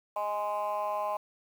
sine chord, Ab major, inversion second, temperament just, 623 / 830.6 / 1038.3 Hz, Eb5 / Ab5 / C6, +2 / 0 / -14 cents, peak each -32 dBFS, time 0.16-1.17 s, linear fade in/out 5 ms, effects tanh soft clip ceiling -24 dBFS + 9-bit

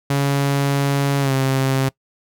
sawtooth tone with pitch glide, 140 to 133.83 Hz, C#3 to C3, +18 to +39 cents, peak -12 dBFS, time 0.1-1.89 s, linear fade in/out 5 ms, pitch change -79 cents, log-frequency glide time 1.2-1.33 s, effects noise-tail reverb RT60 0.1 s tail -22 dB re dry

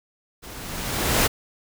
pink noise with level ramp, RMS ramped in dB -41 to -17 dBFS, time 0.42-1.28 s, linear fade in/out 20 ms, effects none

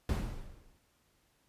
brown noise with exponential decay, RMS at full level -27 dBFS, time 0.09-0.78 s, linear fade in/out 2 ms, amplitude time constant 150 ms, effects pink hiss -72 dBFS RMS until 1.48 s + resampled to 32000 Hz

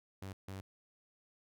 sawtooth tone bursts at uneven times, 96.3 Hz, G2, 30 cents flat, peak -39 dBFS, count 2, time 0.22-0.33 / 0.48-0.61 s, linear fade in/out 5 ms, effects none

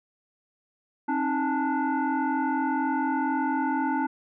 sine tone with frequency modulation, 311.1 Hz, D#4, in tune, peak -23 dBFS, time 1.08-4.07 s, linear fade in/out 10 ms, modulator 578 Hz, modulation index 1.6, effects none

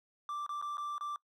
triangle tone with dropouts, 1174.7 Hz, D6, in tune, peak -34 dBFS, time 0.29-1.16 s, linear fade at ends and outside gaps 1 ms, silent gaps 0.464-0.492 / 0.615-0.624 / 0.771-0.78 / 0.981-1.009 s, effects noise-tail reverb RT60 0.1 s tail -21 dB re dry

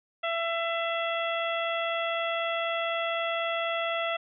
harmonic tone, 669 Hz, E5, 25 cents sharp, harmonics 1 / 2 / 3 / 4 / 5, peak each -30 / -33 / -35 / -36 / -37 dBFS, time 0.23-4.17 s, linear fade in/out 10 ms, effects none

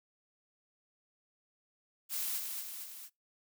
blue noise with echo, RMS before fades -36 dBFS, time 2.09-2.41 s, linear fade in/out 50 ms, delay 230 ms, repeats 3, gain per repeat -4 dB, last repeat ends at 3.1 s, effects noise-tail reverb RT60 0.2 s tail -24 dB re dry

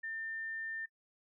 sine tone, 1800 Hz, A6, 39 cents sharp, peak -38 dBFS, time 0.03-0.86 s, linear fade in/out 10 ms, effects noise-tail reverb RT60 0.1 s tail -23 dB re dry

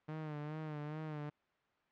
sawtooth tone with vibrato, 152.3 Hz, D#3, 37 cents flat, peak -37 dBFS, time 0.08-1.3 s, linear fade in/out 10 ms, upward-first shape sine, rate 2.4 Hz, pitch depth 56 cents each way, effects white hiss -75 dBFS RMS until 1.91 s + low-pass 2000 Hz 12 dB/octave

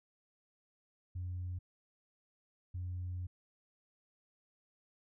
sine tone bursts at uneven times, 90 Hz, F#2, 47 cents flat, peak -36 dBFS, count 2, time 1.15-1.59 / 2.74-3.27 s, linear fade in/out 10 ms, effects tanh soft clip ceiling -34 dBFS

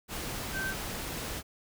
sine tone in noise, 1552 Hz, G6, 18 cents flat, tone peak -32 dBFS, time 0.52-0.75 s, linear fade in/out 50 ms, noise pink, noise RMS -37 dBFS, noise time 0.08-1.43 s, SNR +2 dB, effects none

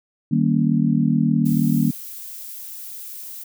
sine chord, Eb dominant seventh, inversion none, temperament just, 155.56 / 194.45 / 233.3 / 280 Hz, Eb3 / G3 / Bb3 / Db4, 0 / -14 / +2 / +18 cents, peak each -20 / -22 / -19 / -24 dBFS, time 0.31-1.91 s, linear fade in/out 10 ms
violet noise, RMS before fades -35 dBFS, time 1.45-3.44 s, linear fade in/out 10 ms
effects none

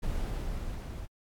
brown noise with level ramp, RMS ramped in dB -31 to -39 dBFS, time 0.02-1.07 s, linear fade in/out 20 ms, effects AAC 64 kbps

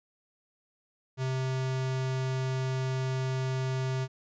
square tone, 130.81 Hz, C3, in tune, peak -29 dBFS, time 1.17-4.08 s, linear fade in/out 50 ms, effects resampled to 16000 Hz

